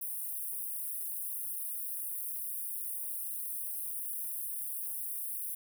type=high-pass noise; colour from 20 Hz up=white; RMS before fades=-38 dBFS; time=0.01-5.55 s; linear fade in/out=5 ms; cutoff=9100 Hz; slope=96 dB/octave; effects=none